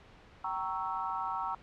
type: chord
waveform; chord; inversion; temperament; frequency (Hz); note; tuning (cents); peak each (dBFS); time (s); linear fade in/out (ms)
sine; G diminished seventh; none; equal with one note detuned; 770.5 / 932.3 / 1108.7 / 1318.5; G5 / Bb5 / Db6 / Fb6; -30 / 0 / 0 / 0; -39 / -36 / -39 / -38; 0.44-1.55; 5
effects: pink hiss -56 dBFS RMS until 1.62 s + low-pass 3000 Hz 12 dB/octave